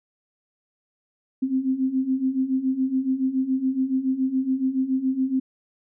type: beating tone pair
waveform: sine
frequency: 257.8 / 264.9 Hz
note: C4 / C4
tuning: -26 / +22 cents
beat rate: 7.1 Hz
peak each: -26 / -22 dBFS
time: 1.42-5.4 s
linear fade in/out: 10 ms
effects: none